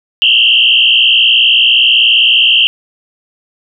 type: tone with frequency modulation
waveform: sine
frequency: 2960 Hz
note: F#7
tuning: in tune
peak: -5 dBFS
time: 0.22-2.67 s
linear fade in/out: 0 ms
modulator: 59.4 Hz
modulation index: 4.1
effects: none